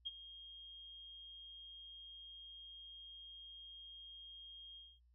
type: tone with ADSR envelope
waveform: sine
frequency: 3237 Hz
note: G#7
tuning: 45 cents flat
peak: -38 dBFS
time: 0.05-5 s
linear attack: 19 ms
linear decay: 30 ms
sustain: -14 dB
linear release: 240 ms
effects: added 60 Hz sine -67 dBFS peak until 5.14 s